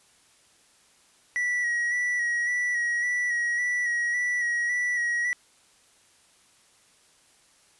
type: tone with vibrato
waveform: triangle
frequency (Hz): 1931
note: B6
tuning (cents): -39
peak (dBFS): -22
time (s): 1.36-5.33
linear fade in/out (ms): 0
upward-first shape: square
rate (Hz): 1.8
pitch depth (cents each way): 25
effects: white hiss -60 dBFS RMS until 7.79 s + resampled to 24000 Hz